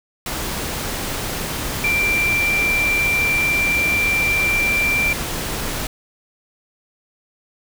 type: tone in noise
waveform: sine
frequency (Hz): 2358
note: D7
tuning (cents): +6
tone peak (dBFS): -16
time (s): 1.84-5.13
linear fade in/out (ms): 2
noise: pink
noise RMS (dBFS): -25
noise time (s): 0.26-5.87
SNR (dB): +6
effects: none